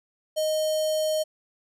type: tone with notch filter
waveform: square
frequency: 622.3 Hz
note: D#5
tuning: in tune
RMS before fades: -25 dBFS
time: 0.36-1.24 s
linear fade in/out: 20 ms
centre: 1900 Hz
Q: 1.7
effects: resampled to 32000 Hz